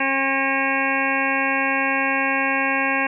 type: harmonic tone with a mistuned harmonic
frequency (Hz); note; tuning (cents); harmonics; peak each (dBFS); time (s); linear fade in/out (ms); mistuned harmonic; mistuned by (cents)
270; C#4; -45; 1 / 2 / 3 / 4 / 6 / 7 / 8 / 9 / 10; -27 / -29 / -27 / -27 / -25 / -28 / -27 / -29 / -27; 0-3.07; 5; 8; +47
effects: none